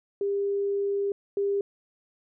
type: tone pair in turn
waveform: sine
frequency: 400.3 / 400.3 Hz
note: G4 / G4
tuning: +36 / +36 cents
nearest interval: unison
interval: 0 cents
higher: neither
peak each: -24 / -23 dBFS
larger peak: second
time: 0.21-1.12 / 1.37-1.61 s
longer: first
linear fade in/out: 2 ms
effects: none